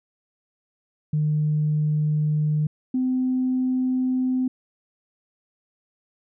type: tone pair in turn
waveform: sine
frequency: 151.7 / 256.2 Hz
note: D#3 / C4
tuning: -44 / -36 cents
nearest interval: major sixth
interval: 908 cents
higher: second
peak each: -18 / -19 dBFS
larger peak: first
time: 1.13-2.67 / 2.94-4.48 s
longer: neither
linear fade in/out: 5 ms
effects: tanh soft clip ceiling -14 dBFS